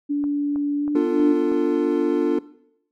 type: tone with pitch glide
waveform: sine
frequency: 289 to 296.4 Hz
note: D4 to D4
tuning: -28 to +16 cents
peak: -19 dBFS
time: 0.09-1.34 s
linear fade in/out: 20 ms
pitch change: +44 cents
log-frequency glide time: 0.78-0.96 s
type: click train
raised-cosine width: 1 ms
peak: -25 dBFS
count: 5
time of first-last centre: 0.24-1.518 s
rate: 3.13 Hz
type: chord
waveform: triangle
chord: B half-diminished seventh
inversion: none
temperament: equal with one note detuned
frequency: 246.9 / 293.7 / 349.2 / 448.2 Hz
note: B3 / D4 / F4 / A4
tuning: 0 / 0 / 0 / +32 cents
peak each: -25 / -19 / -20 / -22 dBFS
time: 0.95-2.39 s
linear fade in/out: 5 ms
effects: noise-tail reverb RT60 0.7 s tail -18 dB re dry